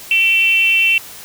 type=tone with frequency modulation; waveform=sine; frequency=2695 Hz; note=E7; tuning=38 cents sharp; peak=-10 dBFS; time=0.11-0.98 s; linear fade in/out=2 ms; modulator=378 Hz; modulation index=0.54; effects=white hiss -35 dBFS RMS until 1.24 s